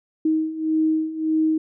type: beating tone pair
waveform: sine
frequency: 314.2 / 315.9 Hz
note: D#4 / D#4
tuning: +17 / +26 cents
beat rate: 1.7 Hz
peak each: -24 / -20 dBFS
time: 0.25-1.58 s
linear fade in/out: 5 ms
effects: none